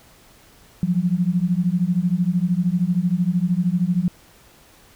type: beating tone pair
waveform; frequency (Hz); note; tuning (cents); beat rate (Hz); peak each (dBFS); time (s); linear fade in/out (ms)
sine; 171.5 / 184.5; F3 / F#3; -31 / -5; 13; -20; 0.83-4.08; 0
effects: pink hiss -51 dBFS RMS until 4.95 s